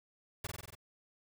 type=noise with echo; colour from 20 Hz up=pink; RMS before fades=-40 dBFS; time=0.44-0.47 s; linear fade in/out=5 ms; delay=47 ms; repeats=6; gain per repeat=-2 dB; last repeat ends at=0.752 s; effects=none